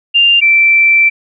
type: tone pair in turn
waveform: sine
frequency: 2794 / 2338 Hz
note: F7 / D7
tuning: 0 / -8 cents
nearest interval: minor third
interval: 308 cents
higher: first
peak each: -5 dBFS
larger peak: neither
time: 0.14-0.41 / 0.41-1.1 s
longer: second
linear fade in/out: 20 ms
effects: none